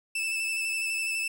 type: tone with vibrato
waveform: 40% pulse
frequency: 2637 Hz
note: E7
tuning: in tune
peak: -27 dBFS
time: 0.15-1.28 s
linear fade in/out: 5 ms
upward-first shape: square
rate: 12 Hz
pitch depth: 15 cents each way
effects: none